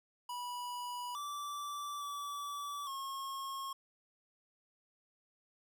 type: tone with pitch steps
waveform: square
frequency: 978 / 1164 / 1152 / 1084 Hz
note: B5 / D6 / D6 / C#6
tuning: -17 / -16 / -34 / -39 cents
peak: -40 dBFS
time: 0.29-3.73 s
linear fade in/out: 5 ms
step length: 860 ms
effects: none